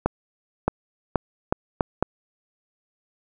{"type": "accelerating click train", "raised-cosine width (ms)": 1, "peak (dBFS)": -5, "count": 6, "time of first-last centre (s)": [0.06, 2.026], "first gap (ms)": 620, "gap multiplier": 0.77, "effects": []}